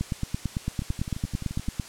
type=two click trains; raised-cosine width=5 ms; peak=-21 / -14 dBFS; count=11 / 17; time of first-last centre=0.82-1.682 / 0.01-1.798 s; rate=11.6 / 8.95 Hz; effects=white hiss -44 dBFS RMS until 1.88 s + low-pass 9000 Hz 12 dB/octave